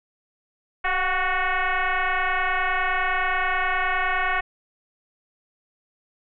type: tone with frequency modulation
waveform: sine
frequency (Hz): 354.2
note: F4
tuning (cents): +24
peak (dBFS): -20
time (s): 0.84-4.41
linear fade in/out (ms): 10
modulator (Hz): 369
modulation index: 5.5
effects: none